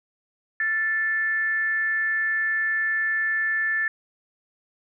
sine tone with frequency modulation, 1760 Hz, A6, in tune, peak -21 dBFS, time 0.6-3.88 s, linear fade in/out 2 ms, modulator 395 Hz, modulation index 0.3, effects none

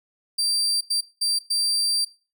35% pulse tone bursts at uneven times, 4699 Hz, D8, in tune, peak -19 dBFS, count 4, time 0.38-0.81 / 0.9-1.01 / 1.21-1.39 / 1.5-2.05 s, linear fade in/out 10 ms, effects noise-tail reverb RT60 0.3 s tail -17 dB re dry

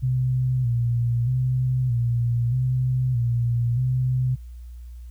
sine tone with vibrato, 123.2 Hz, B2, 4 cents flat, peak -19 dBFS, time 0.02-4.36 s, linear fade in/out 20 ms, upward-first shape square, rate 0.8 Hz, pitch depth 63 cents each way, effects added 60 Hz sine -36 dBFS peak until 5.1 s + white hiss -64 dBFS RMS until 5.1 s

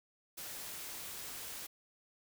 white noise, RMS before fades -45 dBFS, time 0.37-1.67 s, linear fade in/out 10 ms, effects none

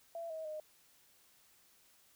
sine tone with pitch steps, 671 / 637 / 616 Hz, E5 / D#5 / D#5, +31 / +41 / -17 cents, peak -40 dBFS, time 0.15-0.6 s, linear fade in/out 2 ms, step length 150 ms, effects white hiss -67 dBFS RMS until 2.15 s

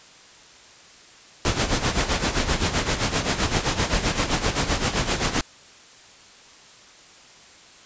pink noise with tremolo, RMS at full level -20 dBFS, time 1.45-5.41 s, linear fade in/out 0 ms, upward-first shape sine, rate 7.7 Hz, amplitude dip 70%, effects white hiss -48 dBFS RMS until 7.85 s + resampled to 16000 Hz

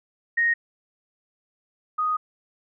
sine tone pair in turn, 1864.7 / 1244.5 Hz, A#6 / D#6, 0 / 0 cents, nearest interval perfect fifth, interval 700 cents, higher first, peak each -18 / -21 dBFS, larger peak first, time 0.37-0.54 / 1.98-2.17 s, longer second, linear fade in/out 10 ms, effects none

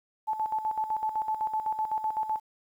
sine tone with tremolo, 869 Hz, A5, 22 cents flat, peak -25 dBFS, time 0.27-2.4 s, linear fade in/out 20 ms, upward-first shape square, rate 7.9 Hz, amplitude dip 65%, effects 10-bit

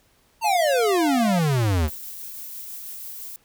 square exponential sweep, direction down, 932.3 to 71.5 Hz, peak -19 dBFS, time 0.41-1.9 s, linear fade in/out 50 ms
triangle tone with vibrato, 700 Hz, F5, 4 cents sharp, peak -23 dBFS, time 0.44-1.39 s, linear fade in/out 5 ms, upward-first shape sine, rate 6.2 Hz, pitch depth 13 cents each way
violet noise with tremolo, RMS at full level -35 dBFS, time 1.88-3.36 s, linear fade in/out 0 ms, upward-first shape triangle, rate 6.1 Hz, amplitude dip 25%
effects pink hiss -61 dBFS RMS until 3.44 s

